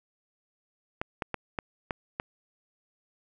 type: clicks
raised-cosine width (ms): 0.5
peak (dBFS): -15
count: 6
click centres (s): 1.015 / 1.222 / 1.343 / 1.588 / 1.908 / 2.199
effects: none